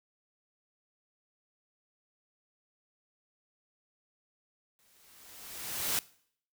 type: noise with exponential growth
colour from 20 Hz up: white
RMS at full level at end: -29 dBFS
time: 4.79-5.99 s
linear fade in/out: 0 ms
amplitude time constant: 260 ms
effects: noise-tail reverb RT60 0.6 s tail -21 dB re dry